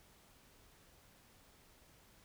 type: silence
effects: pink hiss -65 dBFS RMS until 2.24 s